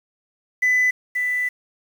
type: tone pair in turn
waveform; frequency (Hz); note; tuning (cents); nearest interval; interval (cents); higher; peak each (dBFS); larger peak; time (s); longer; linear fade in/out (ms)
sine; 2000 / 1988.5; B6 / B6; +21 / +11; unison; 10; first; -13 / -19; first; 0.62-0.91 / 1.15-1.49; second; 10
effects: tanh soft clip ceiling -13 dBFS + 7-bit